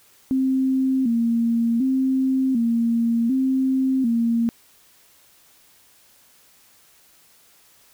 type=tone with vibrato; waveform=sine; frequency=247.1 Hz; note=B3; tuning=1 cent sharp; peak=-17 dBFS; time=0.31-4.49 s; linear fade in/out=0 ms; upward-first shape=square; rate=0.67 Hz; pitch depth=110 cents each way; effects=white hiss -55 dBFS RMS until 7.93 s